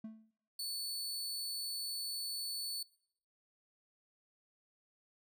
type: tone with exponential decay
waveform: triangle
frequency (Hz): 220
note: A3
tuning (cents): 0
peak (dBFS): -38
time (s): 0.04-0.31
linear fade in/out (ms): 5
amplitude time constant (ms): 58
type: tone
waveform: sawtooth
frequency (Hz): 4456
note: C#8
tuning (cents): +8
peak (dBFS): -35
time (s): 0.59-2.83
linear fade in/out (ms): 5
effects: noise-tail reverb RT60 0.7 s tail -23 dB re dry